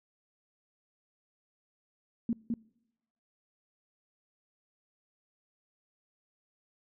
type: tone with echo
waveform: sine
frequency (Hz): 231.8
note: A#3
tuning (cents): -10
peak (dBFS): -26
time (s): 2.29-2.33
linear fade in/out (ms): 2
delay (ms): 210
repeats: 1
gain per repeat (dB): -2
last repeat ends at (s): 2.54
effects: noise-tail reverb RT60 0.9 s tail -25 dB re dry